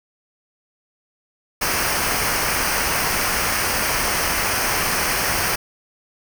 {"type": "noise with comb filter", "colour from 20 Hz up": "pink", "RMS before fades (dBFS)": -21, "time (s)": [1.61, 5.56], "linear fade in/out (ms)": 10, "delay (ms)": 0.27, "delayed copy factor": -0.65, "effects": []}